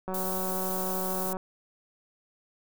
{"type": "click train", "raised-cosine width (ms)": 1, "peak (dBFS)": -21, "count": 242, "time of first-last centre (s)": [0.08, 1.369], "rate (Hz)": 187}
{"type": "noise", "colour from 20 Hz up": "violet", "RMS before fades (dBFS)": -34, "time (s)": [0.14, 1.33], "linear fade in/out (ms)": 2}
{"effects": []}